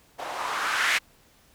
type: noise with low-pass filter sweep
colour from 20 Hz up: violet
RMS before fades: -27 dBFS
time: 0.18-0.99 s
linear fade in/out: 20 ms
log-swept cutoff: 690 to 2000 Hz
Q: 2.3
effects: pink hiss -59 dBFS RMS until 1.54 s